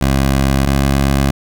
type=tone pair in turn; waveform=15% pulse; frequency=67.6 / 68.62 Hz; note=C#2 / C#2; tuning=-43 / -17 cents; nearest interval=unison; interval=26 cents; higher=second; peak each=-5 dBFS; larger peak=neither; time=0.01-0.66 / 0.66-1.31 s; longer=neither; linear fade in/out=5 ms; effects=none